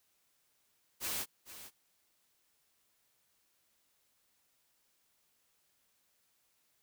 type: noise with echo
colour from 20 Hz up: white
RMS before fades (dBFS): -37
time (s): 1-1.26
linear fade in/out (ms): 50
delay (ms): 450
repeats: 1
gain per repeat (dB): -13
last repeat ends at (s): 1.71
effects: white hiss -75 dBFS RMS until 6.82 s